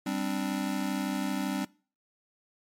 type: chord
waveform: square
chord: G suspended fourth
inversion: none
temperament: just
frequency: 196 / 261.3 / 294 Hz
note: G3 / C4 / D4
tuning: 0 / -2 / +2 cents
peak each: -34 dBFS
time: 0.06-1.65 s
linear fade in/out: 5 ms
effects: noise-tail reverb RT60 0.4 s tail -23 dB re dry + MP3 64 kbps